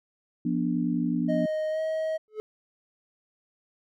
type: chord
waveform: sine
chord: B diminished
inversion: second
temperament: equal with one note detuned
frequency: 174.61 / 243.4 / 293.7 Hz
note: F3 / B3 / D4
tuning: 0 / -25 / 0 cents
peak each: -29 / -27 / -29 dBFS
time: 0.45-1.46 s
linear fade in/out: 5 ms
type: tone with pitch glide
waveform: triangle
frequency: 622.3 to 634.3 Hz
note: D#5 to D#5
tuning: 0 to +33 cents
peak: -24 dBFS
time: 1.28-2.18 s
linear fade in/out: 20 ms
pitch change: +33 cents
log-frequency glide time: 1.7-1.8 s
type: tone with exponential growth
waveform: triangle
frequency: 430.1 Hz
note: A4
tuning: 39 cents flat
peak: -25 dBFS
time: 2.28-2.4 s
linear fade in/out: 0 ms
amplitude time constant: 24 ms
effects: none